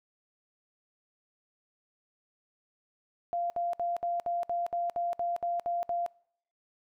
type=tone bursts; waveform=sine; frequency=693 Hz; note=F5; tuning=14 cents flat; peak=-28 dBFS; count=12; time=3.33-6.063 s; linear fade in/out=0 ms; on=170 ms; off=63 ms; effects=noise-tail reverb RT60 0.7 s tail -26 dB re dry